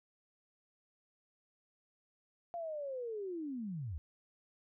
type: linear sweep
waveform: sine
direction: down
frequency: 698.5 to 67.5 Hz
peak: -38 dBFS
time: 2.54-3.98 s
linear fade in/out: 0 ms
effects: none